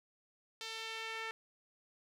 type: tone with band-pass filter sweep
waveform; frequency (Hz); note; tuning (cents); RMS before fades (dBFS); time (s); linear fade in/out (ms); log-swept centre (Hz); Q
sawtooth; 447.4; A4; +29; -43; 0.61-1.31; 0; 4100 to 2000; 1.4
effects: none